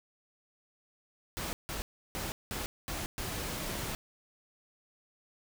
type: noise bursts at uneven times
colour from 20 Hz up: pink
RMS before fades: -37 dBFS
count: 6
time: 1.37-1.53 / 1.69-1.82 / 2.15-2.32 / 2.51-2.66 / 2.88-3.06 / 3.18-3.95 s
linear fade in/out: 0 ms
effects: none